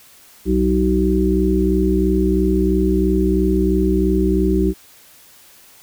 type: harmonic tone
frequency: 63 Hz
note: B1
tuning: 35 cents sharp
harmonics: 1 / 3 / 5 / 6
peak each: -19 / -19 / -19 / -19 dBFS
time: 0.45-4.74 s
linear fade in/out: 50 ms
effects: white hiss -47 dBFS RMS until 5.82 s